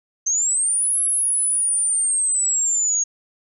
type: linear two-way sweep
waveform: sine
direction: up then down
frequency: 6200 to 10960 to 6580 Hz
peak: -17 dBFS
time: 0.26-3.04 s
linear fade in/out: 10 ms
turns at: 1 s
effects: none